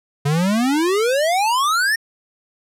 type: exponential sweep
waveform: square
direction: up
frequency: 138.59 to 1852 Hz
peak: -16 dBFS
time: 0.25-1.96 s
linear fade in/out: 10 ms
effects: low-pass 12000 Hz 12 dB/octave